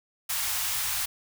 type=band-stop noise; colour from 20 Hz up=white; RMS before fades=-29 dBFS; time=0.29-1.06 s; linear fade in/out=10 ms; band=120 to 780 Hz; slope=24 dB/octave; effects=none